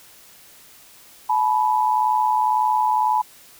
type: tone pair together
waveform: sine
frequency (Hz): 862 / 983.9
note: A5 / B5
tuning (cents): -36 / -7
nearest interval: major second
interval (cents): 229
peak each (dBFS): -19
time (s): 1.29-3.22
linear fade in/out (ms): 10
effects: white hiss -48 dBFS RMS until 3.59 s